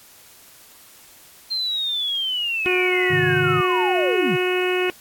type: linear sweep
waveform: sine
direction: down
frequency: 4186 to 115.4 Hz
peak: -21 dBFS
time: 1.5-4.37 s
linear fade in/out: 20 ms
type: harmonic tone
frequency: 364.6 Hz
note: F#4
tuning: 25 cents flat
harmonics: 1 / 2 / 3 / 4 / 5 / 6 / 7 / 8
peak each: -20 / -31 / -33 / -31 / -32 / -31 / -27 / -31 dBFS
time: 2.66-4.9 s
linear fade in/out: 0 ms
type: chord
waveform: sine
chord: Ab major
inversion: none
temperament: equal with one note detuned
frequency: 103.83 / 133.56 / 155.56 Hz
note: Ab2 / C3 / Eb3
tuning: 0 / +36 / 0 cents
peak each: -29 / -26 / -24 dBFS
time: 3.1-3.61 s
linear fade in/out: 10 ms
effects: white hiss -48 dBFS RMS until 5 s + AAC 64 kbps